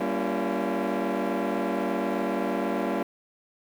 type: chord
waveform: 20% pulse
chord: G diminished seventh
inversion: none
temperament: just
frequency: 196 / 235.2 / 282.2 / 338.7 Hz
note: G3 / Bb3 / Db4 / Fb4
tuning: 0 / +16 / +31 / +47 cents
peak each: -26 dBFS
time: 0-3.03 s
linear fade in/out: 5 ms
effects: low-pass 2000 Hz 12 dB/octave + 8-bit